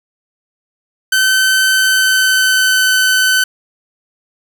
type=tone with pitch glide; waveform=sawtooth; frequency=1533 to 1518 Hz; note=G6 to F#6; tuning=-39 to +44 cents; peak=-6 dBFS; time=1.12-3.44 s; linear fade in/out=5 ms; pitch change=-17 cents; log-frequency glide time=1.71-2.88 s; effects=7-bit